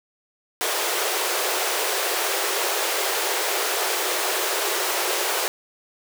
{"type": "high-pass noise", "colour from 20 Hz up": "pink", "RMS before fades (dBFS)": -24, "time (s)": [0.61, 5.48], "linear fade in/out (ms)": 0, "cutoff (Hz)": 350, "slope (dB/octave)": 96, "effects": []}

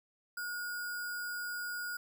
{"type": "tone with sample-and-hold", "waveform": "sine", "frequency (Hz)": 1444, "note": "F#6", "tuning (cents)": -43, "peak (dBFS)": -36, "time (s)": [0.37, 1.97], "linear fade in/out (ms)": 5, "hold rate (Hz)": 6300, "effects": []}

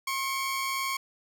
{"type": "tone pair together", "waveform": "sawtooth", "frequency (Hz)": [1077, 2276], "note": ["C6", "C#7"], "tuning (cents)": [50, 45], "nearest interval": "octave + minor second", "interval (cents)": 1295, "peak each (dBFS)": [-26, -31], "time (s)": [0.07, 0.97], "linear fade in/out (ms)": 5, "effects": []}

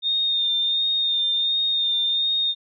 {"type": "tone with vibrato", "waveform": "sine", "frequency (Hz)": 3654, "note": "A#7", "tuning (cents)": -35, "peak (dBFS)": -19, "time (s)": [0.02, 2.55], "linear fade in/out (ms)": 50, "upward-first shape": "sine", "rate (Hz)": 1.4, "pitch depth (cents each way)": 26, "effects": []}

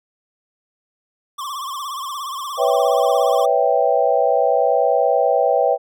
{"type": "tone with vibrato", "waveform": "square", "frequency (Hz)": 1108.7, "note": "C#6", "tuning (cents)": 0, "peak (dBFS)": -26, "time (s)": [1.38, 3.46], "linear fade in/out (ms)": 10, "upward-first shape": "triangle", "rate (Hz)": 17, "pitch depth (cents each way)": 140}
{"type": "chord", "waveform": "sine", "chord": "C# half-diminished seventh", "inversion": "third", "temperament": "equal with one note detuned", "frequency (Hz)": [493.9, 554.4, 654.7, 784], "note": ["B4", "C#5", "E5", "G5"], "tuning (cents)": [0, 0, -12, 0], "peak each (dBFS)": -19, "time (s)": [2.57, 5.78], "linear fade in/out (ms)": 50}
{"effects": []}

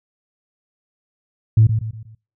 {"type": "tone with echo", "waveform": "sine", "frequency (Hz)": 110.1, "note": "A2", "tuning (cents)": 2, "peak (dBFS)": -7, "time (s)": [1.57, 1.67], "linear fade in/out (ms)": 5, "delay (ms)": 120, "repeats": 4, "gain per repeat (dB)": -8, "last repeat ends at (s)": 2.15, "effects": ["noise-tail reverb RT60 0.3 s tail -23 dB re dry", "tanh soft clip ceiling -3 dBFS"]}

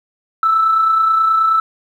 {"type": "tone pair together", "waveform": "sine", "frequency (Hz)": [1289.1, 1318.5], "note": ["E6", "E6"], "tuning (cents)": [-39, 0], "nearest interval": "unison", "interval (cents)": 39, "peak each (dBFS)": [-22, -10], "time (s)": [0.43, 1.6], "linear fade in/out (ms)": 2, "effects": ["tanh soft clip ceiling -5 dBFS", "8-bit"]}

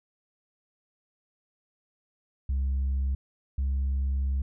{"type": "tone pair in turn", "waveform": "sine", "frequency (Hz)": [67.1, 67.53], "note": ["C2", "C#2"], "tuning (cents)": [44, -45], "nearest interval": "unison", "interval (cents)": 11, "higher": "second", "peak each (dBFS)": -22, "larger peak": "neither", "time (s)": [[2.49, 3.15], [3.58, 4.42]], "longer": "second", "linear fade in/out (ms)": 5, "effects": ["tanh soft clip ceiling -23 dBFS"]}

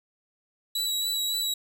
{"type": "tone with vibrato", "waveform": "sawtooth", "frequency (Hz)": 3911, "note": "B7", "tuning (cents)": -18, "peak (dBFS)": -23, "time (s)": [0.75, 1.54], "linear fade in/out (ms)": 5, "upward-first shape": "sine", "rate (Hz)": 3.6, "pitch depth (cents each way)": 21, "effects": []}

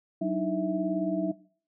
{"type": "tone cluster", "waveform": "sine", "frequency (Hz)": [186.6, 301.3, 319.7, 656], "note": ["F#3", "D4", "D#4", "E5"], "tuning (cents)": [15, 44, 47, -9], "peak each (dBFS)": -31, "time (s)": [0.21, 1.32], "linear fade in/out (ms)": 10, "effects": ["noise-tail reverb RT60 0.5 s tail -21 dB re dry"]}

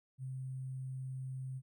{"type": "tone with sample-and-hold", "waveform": "sine", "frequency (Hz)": 130.81, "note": "C3", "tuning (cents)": 0, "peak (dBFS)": -39, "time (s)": [0.18, 1.62], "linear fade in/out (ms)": 50, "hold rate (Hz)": 8820, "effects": []}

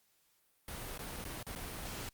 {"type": "noise with dropouts", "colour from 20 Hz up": "pink", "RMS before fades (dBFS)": -43, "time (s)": [0.68, 2.09], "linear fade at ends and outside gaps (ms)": 2, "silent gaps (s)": [[0.978, 0.991], [1.242, 1.25], [1.429, 1.466], [1.552, 1.559]], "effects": ["white hiss -73 dBFS RMS until 2.13 s", "Opus 48 kbps"]}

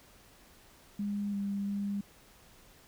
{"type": "tone with pitch steps", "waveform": "sine", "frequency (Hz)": [203.7, 199.9, 201.3], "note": ["G#3", "G3", "G3"], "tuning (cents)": [-33, 34, 46], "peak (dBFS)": -31, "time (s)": [0.99, 2.01], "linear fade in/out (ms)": 5, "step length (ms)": 340, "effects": ["pink hiss -59 dBFS RMS until 2.87 s"]}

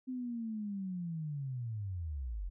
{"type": "linear sweep", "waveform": "sine", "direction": "down", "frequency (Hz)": [260, 41.42], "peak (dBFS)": -36, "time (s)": [0.07, 2.5], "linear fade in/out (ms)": 20, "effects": []}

